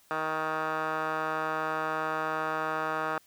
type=tone with band-pass filter; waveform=15% pulse; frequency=157.2 Hz; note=D#3; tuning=18 cents sharp; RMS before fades=-31 dBFS; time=0.11-3.18 s; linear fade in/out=0 ms; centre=1100 Hz; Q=9.5; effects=white hiss -62 dBFS RMS until 3.26 s